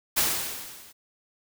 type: noise with level ramp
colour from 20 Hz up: white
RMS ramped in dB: -21 to -51 dBFS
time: 0.16-0.93 s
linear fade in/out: 20 ms
effects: none